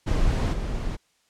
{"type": "noise with level steps", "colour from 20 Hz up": "brown", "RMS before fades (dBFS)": [-22, -28], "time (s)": [0.06, 0.97], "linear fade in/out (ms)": 20, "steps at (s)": 0.52, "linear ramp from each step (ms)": 20, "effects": ["white hiss -66 dBFS RMS until 1.29 s", "low-pass 8000 Hz 12 dB/octave"]}